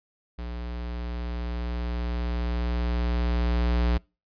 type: tone with level ramp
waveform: square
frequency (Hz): 59.5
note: A#1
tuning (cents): +36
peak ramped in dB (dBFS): -33 to -21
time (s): 0.38-3.98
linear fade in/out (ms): 10
effects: noise-tail reverb RT60 0.3 s tail -26 dB re dry + resampled to 11025 Hz